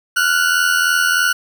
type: tone pair together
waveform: 40% pulse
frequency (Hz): 1400 / 1483.2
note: F6 / F#6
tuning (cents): +4 / +4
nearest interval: minor second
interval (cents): 100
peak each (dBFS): -17 / -14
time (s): 0.16-1.33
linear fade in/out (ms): 10
effects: 7-bit